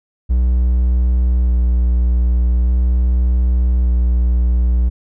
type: tone with vibrato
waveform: triangle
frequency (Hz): 60.9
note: B1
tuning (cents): -24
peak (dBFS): -9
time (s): 0.29-4.9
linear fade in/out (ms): 20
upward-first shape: square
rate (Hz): 0.42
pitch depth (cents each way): 15
effects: none